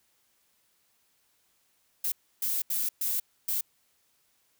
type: noise bursts at uneven times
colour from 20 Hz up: violet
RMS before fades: -29 dBFS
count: 5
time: 2.04-2.12 / 2.42-2.62 / 2.7-2.89 / 3.01-3.2 / 3.48-3.61 s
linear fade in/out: 5 ms
effects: white hiss -70 dBFS RMS until 4.59 s